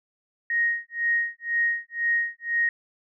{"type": "tone with tremolo", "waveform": "sine", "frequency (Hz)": 1871, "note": "A#6", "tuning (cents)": 6, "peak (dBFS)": -19, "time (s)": [0.5, 2.69], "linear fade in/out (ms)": 2, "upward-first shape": "sine", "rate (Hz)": 2, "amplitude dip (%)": 100, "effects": []}